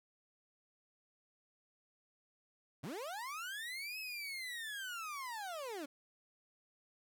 30% pulse linear two-way sweep, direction up then down, 107.9 to 2600 to 267 Hz, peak -39 dBFS, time 2.83-5.86 s, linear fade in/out 10 ms, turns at 3.99 s, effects none

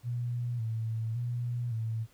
sine tone with vibrato, 116.54 Hz, A#2, in tune, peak -30 dBFS, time 0.03-2.07 s, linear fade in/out 50 ms, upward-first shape square, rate 0.89 Hz, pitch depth 62 cents each way, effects pink hiss -64 dBFS RMS until 2.13 s

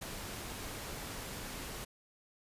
pink noise with ADSR envelope, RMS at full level -40 dBFS, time 0.01-1.85 s, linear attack 15 ms, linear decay 4 ms, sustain -3 dB, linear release 11 ms, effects resampled to 32000 Hz

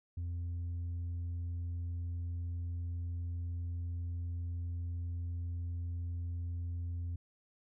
triangle tone with tanh clipping, 86.2 Hz, F2, 22 cents flat, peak -36 dBFS, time 0.17-7.16 s, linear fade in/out 5 ms, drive 7 dB, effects none

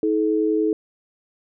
sine tone pair together, 319.6 / 429.9 Hz, D#4 / A4, +47 / -40 cents, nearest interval perfect fourth, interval 513 cents, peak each -20 dBFS, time 0.03-0.73 s, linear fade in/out 2 ms, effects none

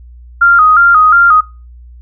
sine tone with vibrato, 1318.5 Hz, E6, in tune, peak -3 dBFS, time 0.41-1.41 s, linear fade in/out 10 ms, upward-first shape square, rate 2.8 Hz, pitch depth 92 cents each way, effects noise-tail reverb RT60 0.3 s tail -22 dB re dry + added 60 Hz sine -32 dBFS peak until 2.01 s

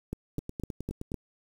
two click trains, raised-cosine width 3 ms, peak -20 / -23 dBFS, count 5 / 8, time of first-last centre 0.13-1.143 / 0.39-1.118 s, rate 3.95 / 9.61 Hz, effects 8-bit

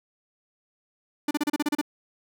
45% pulse tone bursts, 295.4 Hz, D4, 10 cents sharp, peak -22 dBFS, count 9, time 1.28-1.814 s, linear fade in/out 5 ms, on 30 ms, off 33 ms, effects none

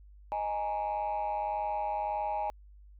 sine chord, D# suspended fourth, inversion none, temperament equal, 622.3 / 830.6 / 932.3 Hz, D#5 / G#5 / A#5, 0 / 0 / 0 cents, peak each -35 / -30 / -36 dBFS, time 0.32-2.5 s, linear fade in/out 0 ms, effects tanh soft clip ceiling -26 dBFS + added 50 Hz sine -51 dBFS peak until 2.99 s

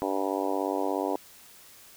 harmonic tone, 97 Hz, G2, 18 cents flat, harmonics 3 / 4 / 5 / 6 / 7 / 8 / 9 / 10, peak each -32 / -33 / -34 / -35 / -35 / -36 / -37 / -37 dBFS, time 0.02-1.16 s, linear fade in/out 0 ms, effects white hiss -52 dBFS RMS until 1.96 s

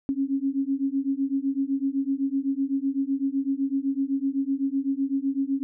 sine beating tone pair, 269.4 / 277.3 Hz, C#4 / C#4, -49 / +1 cents, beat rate 7.9 Hz, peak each -26 dBFS, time 0.09-5.63 s, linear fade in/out 0 ms, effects none

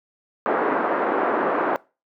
pink band-pass noise, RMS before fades -22 dBFS, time 0.46-1.76 s, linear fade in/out 0 ms, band 300 to 1500 Hz, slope 24 dB/octave, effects noise-tail reverb RT60 0.3 s tail -22 dB re dry

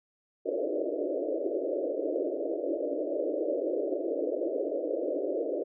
white band-pass noise, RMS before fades -31 dBFS, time 0.45-5.64 s, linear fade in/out 20 ms, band 290 to 620 Hz, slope 96 dB/octave, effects none

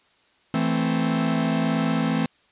45% pulse chord, A minor, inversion second, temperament equal, 164.81 / 220 / 261.6 Hz, E3 / A3 / C4, 0 / 0 / 0 cents, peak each -25 dBFS, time 0.54-2.26 s, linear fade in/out 2 ms, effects white hiss -61 dBFS RMS until 2.51 s + resampled to 8000 Hz

